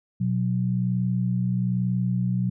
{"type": "tone pair together", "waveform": "sine", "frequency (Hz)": [122.7, 183.84], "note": ["B2", "F#3"], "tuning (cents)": [-11, -11], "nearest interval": "perfect fifth", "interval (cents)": 700, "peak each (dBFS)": -24, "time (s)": [0.2, 2.5], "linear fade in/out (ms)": 10, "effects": []}